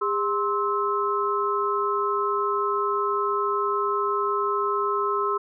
sine tone cluster, 405.3 / 1051 / 1300 Hz, G#4 / C6 / E6, -42 / +7 / -24 cents, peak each -26 dBFS, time 0.01-5.38 s, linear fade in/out 10 ms, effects none

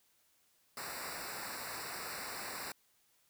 pink noise with comb filter, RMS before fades -43 dBFS, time 0.77-2.72 s, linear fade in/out 2 ms, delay 0.31 ms, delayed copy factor -1, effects white hiss -72 dBFS RMS until 3.29 s

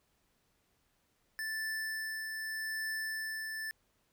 square tone with tremolo, 1760 Hz, A6, in tune, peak -35 dBFS, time 1.39-3.71 s, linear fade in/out 0 ms, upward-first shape triangle, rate 0.83 Hz, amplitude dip 35%, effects pink hiss -75 dBFS RMS until 4.12 s

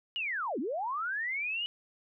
sine linear two-way sweep, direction down then up, 2958 to 220 to 2958 Hz, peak -31 dBFS, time 0.16-1.66 s, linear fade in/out 0 ms, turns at 0.59 s, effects none

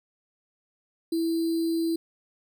sine tone with sample-and-hold, 329.6 Hz, E4, in tune, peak -23 dBFS, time 1.12-1.96 s, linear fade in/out 5 ms, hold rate 4410 Hz, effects none

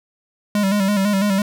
square tone with vibrato, 200 Hz, G3, 35 cents sharp, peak -16 dBFS, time 0.55-1.42 s, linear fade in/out 2 ms, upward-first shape square, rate 6 Hz, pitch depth 59 cents each way, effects none

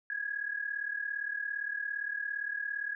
sine tone pair together, 1648 / 1685.5 Hz, G#6 / G#6, -14 / +25 cents, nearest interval unison, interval 39 cents, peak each -35 / -37 dBFS, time 0.1-2.95 s, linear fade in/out 2 ms, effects none

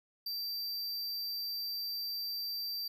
square tone, 4683 Hz, D8, 6 cents flat, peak -36 dBFS, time 0.26-2.88 s, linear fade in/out 5 ms, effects none

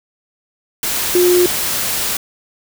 sine tone in noise, 356.7 Hz, F4, 37 cents sharp, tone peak -9 dBFS, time 1.15-1.46 s, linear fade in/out 2 ms, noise white, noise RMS -19 dBFS, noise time 0.83-2.17 s, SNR +7 dB, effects none

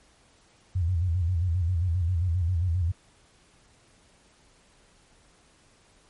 sine tone with vibrato, 87.31 Hz, F2, in tune, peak -22 dBFS, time 0.75-2.92 s, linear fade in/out 10 ms, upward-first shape square, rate 7.5 Hz, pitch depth 98 cents each way, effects pink hiss -60 dBFS RMS until 6.09 s + MP3 48 kbps

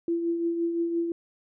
sine tone with tremolo, 337.7 Hz, E4, 42 cents sharp, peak -22 dBFS, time 0.08-1.12 s, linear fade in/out 2 ms, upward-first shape triangle, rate 5.8 Hz, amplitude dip 50%, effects none

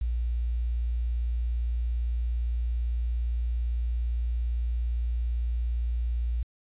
sine tone with quantisation, 58.8 Hz, A#1, 16 cents sharp, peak -25 dBFS, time 0.01-6.43 s, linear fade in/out 5 ms, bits 9, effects resampled to 8000 Hz

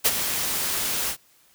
white noise with ADSR envelope, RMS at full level -17 dBFS, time 0.04-1.17 s, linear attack 21 ms, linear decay 44 ms, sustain -9 dB, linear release 83 ms, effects white hiss -59 dBFS RMS until 1.54 s

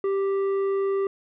sine tone with tanh clipping, 392 Hz, G4, in tune, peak -23 dBFS, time 0.04-1.07 s, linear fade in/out 2 ms, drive 8 dB, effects none

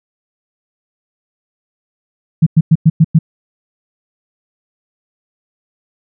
sine tone bursts, 160 Hz, D#3, 49 cents sharp, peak -3 dBFS, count 6, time 2.42-3.19 s, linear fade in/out 10 ms, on 45 ms, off 100 ms, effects none

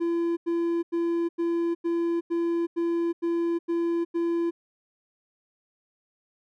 triangle tone bursts, 338.7 Hz, E4, 47 cents sharp, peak -21 dBFS, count 10, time 0-4.51 s, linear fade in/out 20 ms, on 370 ms, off 90 ms, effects none

